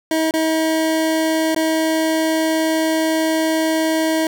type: tone with dropouts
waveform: 25% pulse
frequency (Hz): 319.2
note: D#4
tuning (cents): +44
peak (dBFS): -12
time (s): 0.11-4.27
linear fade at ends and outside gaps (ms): 2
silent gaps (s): 0.31-0.338 / 1.547-1.562
effects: 9-bit